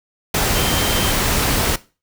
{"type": "tone in noise", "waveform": "sine", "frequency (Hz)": 3136, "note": "G7", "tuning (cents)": 0, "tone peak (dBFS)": -26, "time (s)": [0.55, 1.12], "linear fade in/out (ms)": 5, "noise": "pink", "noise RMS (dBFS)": -18, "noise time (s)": [0.34, 1.76], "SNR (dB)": -11, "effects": ["noise-tail reverb RT60 0.3 s tail -18 dB re dry"]}